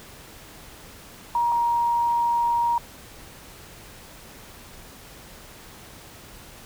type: tone pair in turn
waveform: sine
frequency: 947 / 943.2 Hz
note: A#5 / A#5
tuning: +27 / +20 cents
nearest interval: unison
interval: 7 cents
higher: first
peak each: -19 dBFS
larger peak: neither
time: 1.35-1.52 / 1.52-2.78 s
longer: second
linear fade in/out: 2 ms
effects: pink hiss -45 dBFS RMS until 6.65 s